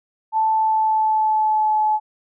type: tone with pitch glide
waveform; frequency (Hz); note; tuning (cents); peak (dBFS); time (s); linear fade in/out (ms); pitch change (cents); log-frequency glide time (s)
sine; 879 to 857.9; A5 to A5; -2 to -44; -15; 0.32-2; 50; -42; 0.51-1.82
effects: none